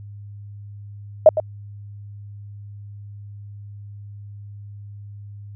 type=tone with echo; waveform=sine; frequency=624 Hz; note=D#5; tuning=5 cents sharp; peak=-4 dBFS; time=1.26-1.29 s; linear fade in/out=2 ms; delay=110 ms; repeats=1; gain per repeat=-12 dB; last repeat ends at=1.4 s; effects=added 102 Hz sine -35 dBFS peak until 5.55 s